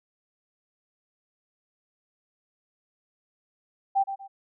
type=tone with echo; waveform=sine; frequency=784 Hz; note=G5; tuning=in tune; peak=-19 dBFS; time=3.95-4.04 s; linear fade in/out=20 ms; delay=120 ms; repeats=2; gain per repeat=-10 dB; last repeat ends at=4.28 s; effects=none